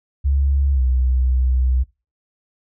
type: tone with pitch glide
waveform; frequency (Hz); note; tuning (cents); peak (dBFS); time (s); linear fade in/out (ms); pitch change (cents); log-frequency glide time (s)
sine; 69.3 to 63.55; C#2 to C2; 0 to -50; -14; 0.24-1.84; 20; -150; 0.73-0.81
effects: noise-tail reverb RT60 0.3 s tail -23 dB re dry